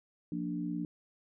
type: chord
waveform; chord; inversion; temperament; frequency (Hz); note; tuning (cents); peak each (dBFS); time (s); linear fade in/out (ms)
sine; Bb major; second; equal; 174.61 / 233.1 / 293.7; F3 / Bb3 / D4; 0 / 0 / 0; -37 / -40 / -36; 0.32-0.85; 2
effects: none